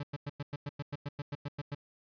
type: tone bursts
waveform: 40% pulse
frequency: 143.8 Hz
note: D3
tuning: 36 cents flat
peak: -34 dBFS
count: 14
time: 0-1.748 s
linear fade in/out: 5 ms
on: 32 ms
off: 100 ms
effects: resampled to 11025 Hz